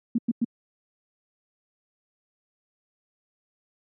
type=tone bursts; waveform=sine; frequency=233.1 Hz; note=A#3; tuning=in tune; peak=-19 dBFS; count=3; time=0.15-0.446 s; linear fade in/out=5 ms; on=32 ms; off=100 ms; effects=high-pass 150 Hz 12 dB/octave